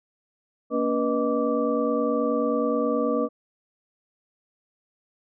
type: tone cluster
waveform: sine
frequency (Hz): 234.1 / 283.5 / 486.2 / 619 / 1163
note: A#3 / C#4 / B4 / D#5 / D6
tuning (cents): +8 / +39 / -27 / -9 / -17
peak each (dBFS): -28 / -27 / -25 / -29 / -31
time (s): 0.7-3.29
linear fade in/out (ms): 50
effects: none